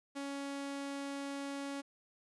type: tone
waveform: sawtooth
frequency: 279.1 Hz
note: C#4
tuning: 12 cents sharp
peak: -35 dBFS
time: 0.15-1.82 s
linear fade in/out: 20 ms
effects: resampled to 24000 Hz